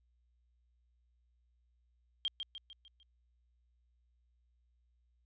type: tone with echo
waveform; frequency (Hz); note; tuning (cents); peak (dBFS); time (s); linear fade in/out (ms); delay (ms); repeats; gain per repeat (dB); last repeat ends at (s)
sine; 3204; G7; +37; -31; 2.25-2.28; 0; 150; 5; -6; 3.03
effects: added 60 Hz sine -70 dBFS peak until 5.25 s + resampled to 16000 Hz